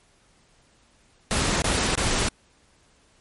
pink noise bursts, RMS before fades -23 dBFS, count 3, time 1.31-2.286 s, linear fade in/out 0 ms, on 310 ms, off 23 ms, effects pink hiss -60 dBFS RMS until 3.2 s + MP3 48 kbps

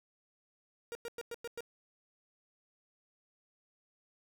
45% pulse tone bursts, 470.3 Hz, A#4, 15 cents sharp, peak -39 dBFS, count 6, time 0.92-1.606 s, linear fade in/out 0 ms, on 31 ms, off 100 ms, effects none

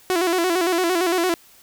sawtooth tone with vibrato, 352.7 Hz, F4, 17 cents sharp, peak -14 dBFS, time 0.1-1.34 s, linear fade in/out 0 ms, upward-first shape square, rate 8.8 Hz, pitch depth 82 cents each way, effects white hiss -51 dBFS RMS until 1.62 s

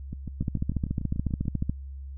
two click trains, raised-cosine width 5 ms, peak -21 / -14 dBFS, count 10 / 19, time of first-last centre 0.13-1.455 / 0.41-1.696 s, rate 6.79 / 14 Hz, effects added 68 Hz sine -36 dBFS peak until 2.17 s

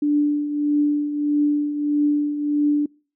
sine tone with tremolo, 293.7 Hz, D4, in tune, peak -14 dBFS, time 0.02-2.86 s, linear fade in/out 5 ms, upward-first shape triangle, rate 1.6 Hz, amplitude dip 65%, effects noise-tail reverb RT60 0.4 s tail -26 dB re dry

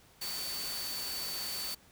sine tone in noise, 4519 Hz, C#8, 33 cents sharp, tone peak -38 dBFS, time 0.21-1.75 s, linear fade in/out 10 ms, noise white, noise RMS -40 dBFS, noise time 0.21-1.75 s, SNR -1 dB, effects pink hiss -61 dBFS RMS until 1.91 s

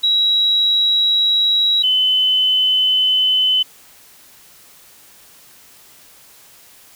sine tone pair in turn, 3873 / 3030 Hz, B7 / F#7, -35 / +40 cents, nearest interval major third, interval 425 cents, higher first, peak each -12 dBFS, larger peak neither, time 0.03-1.83 / 1.83-3.63 s, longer neither, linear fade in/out 10 ms, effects white hiss -46 dBFS RMS until 6.95 s

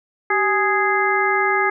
harmonic tone with a mistuned harmonic, 415.3 Hz, G#4, in tune, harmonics 1 / 2 / 3 / 4 / 5, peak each -22 / -22 / -22 / -22 / -22 dBFS, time 0.3-1.7 s, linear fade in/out 5 ms, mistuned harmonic 1, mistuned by -120 cents, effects none

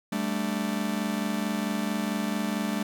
45% pulse chord, G suspended second, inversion none, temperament just, 196 / 220.5 / 294 Hz, G3 / A3 / D4, 0 / +4 / +2 cents, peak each -31 / -30 / -34 dBFS, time 0.12-2.83 s, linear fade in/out 5 ms, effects none

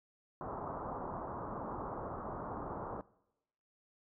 white low-pass noise, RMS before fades -42 dBFS, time 0.41-3.01 s, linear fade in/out 0 ms, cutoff 1200 Hz, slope 48 dB/octave, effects noise-tail reverb RT60 0.9 s tail -22 dB re dry

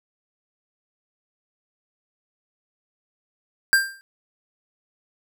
square tone with exponential decay, 1587 Hz, G6, 21 cents sharp, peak -11 dBFS, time 3.73-4.01 s, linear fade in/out 0 ms, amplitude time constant 59 ms, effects none

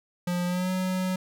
square tone with pitch glide, 177 to 185.37 Hz, F3 to F#3, +23 to +3 cents, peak -26 dBFS, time 0.27-1.16 s, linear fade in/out 5 ms, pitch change +80 cents, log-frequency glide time 0.46-0.7 s, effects none

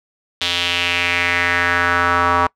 square tone with band-pass filter sweep, 87.31 Hz, F2, in tune, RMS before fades -17 dBFS, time 0.41-2.47 s, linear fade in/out 5 ms, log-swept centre 3500 to 1100 Hz, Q 3.2, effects noise-tail reverb RT60 0.1 s tail -24 dB re dry

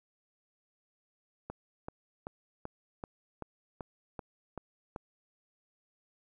click train, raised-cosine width 1 ms, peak -25 dBFS, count 10, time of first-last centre 1.5-4.962 s, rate 2.6 Hz, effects 11-bit

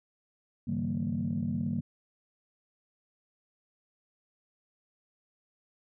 sine tone cluster, 100.3 / 142.6 / 159.6 / 192.6 / 232 Hz, G2 / C#3 / D#3 / G3 / A#3, +40 / +49 / +44 / -30 / -8 cents, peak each -37 / -37 / -36 / -34 / -32 dBFS, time 0.67-1.81 s, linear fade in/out 10 ms, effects tanh soft clip ceiling -21 dBFS

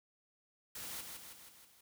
white noise with echo, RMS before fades -45 dBFS, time 0.75-1.01 s, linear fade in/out 5 ms, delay 160 ms, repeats 5, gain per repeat -4 dB, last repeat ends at 1.81 s, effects none

